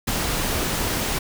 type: noise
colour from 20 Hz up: pink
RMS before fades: -24 dBFS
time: 0.07-1.19 s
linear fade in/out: 10 ms
effects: none